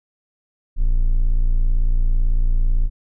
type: tone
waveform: triangle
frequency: 29 Hz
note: A#0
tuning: 8 cents flat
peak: -11 dBFS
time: 0.76-2.9 s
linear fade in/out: 50 ms
effects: none